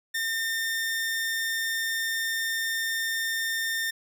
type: tone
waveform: sawtooth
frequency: 1812 Hz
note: A#6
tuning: 50 cents flat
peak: -23 dBFS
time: 0.14-3.91 s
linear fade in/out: 10 ms
effects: none